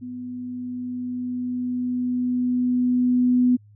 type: tone with level ramp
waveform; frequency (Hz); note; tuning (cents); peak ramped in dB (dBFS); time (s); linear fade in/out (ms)
sine; 248.6; B3; +12; -31 to -14; 0.01-3.57; 20
effects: added 104 Hz sine -48 dBFS peak until 3.75 s